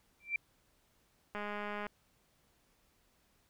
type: tone with exponential growth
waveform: sine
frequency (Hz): 2349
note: D7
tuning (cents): 0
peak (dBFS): -27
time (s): 0.2-0.36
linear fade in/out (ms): 2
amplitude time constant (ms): 33
type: click train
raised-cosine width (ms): 0.5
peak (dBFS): -26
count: 108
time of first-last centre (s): 1.35-1.867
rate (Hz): 207
effects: pink hiss -72 dBFS RMS until 3.49 s